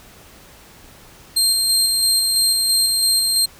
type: tone with tremolo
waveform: 25% pulse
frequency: 4186 Hz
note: C8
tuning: in tune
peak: -9 dBFS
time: 1.36-3.46 s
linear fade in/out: 10 ms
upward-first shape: square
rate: 3 Hz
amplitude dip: 25%
effects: pink hiss -45 dBFS RMS until 3.59 s